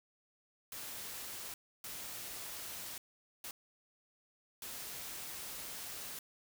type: noise bursts at uneven times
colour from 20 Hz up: white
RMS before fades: -45 dBFS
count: 4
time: 0.72-1.54 / 1.84-2.98 / 3.44-3.51 / 4.62-6.19 s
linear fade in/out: 2 ms
effects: none